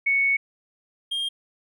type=tone pair in turn; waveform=sine / triangle; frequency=2217 / 3218 Hz; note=C#7 / G7; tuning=0 / +45 cents; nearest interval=tritone; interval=645 cents; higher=second; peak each=-18 / -23 dBFS; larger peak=first; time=0.06-0.37 / 1.11-1.29 s; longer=first; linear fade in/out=10 ms; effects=none